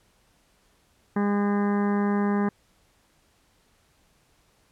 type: harmonic tone with a mistuned harmonic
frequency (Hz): 203.3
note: G#3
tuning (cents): -37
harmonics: 1 / 2 / 3 / 4 / 5 / 6 / 7 / 8 / 9 / 10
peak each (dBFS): -22 / -29 / -40 / -34 / -36 / -38 / -47 / -40 / -42 / -49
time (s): 1.16-2.49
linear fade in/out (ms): 5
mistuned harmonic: 7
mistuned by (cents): +85
effects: pink hiss -64 dBFS RMS until 4.71 s + low-pass 12000 Hz 12 dB/octave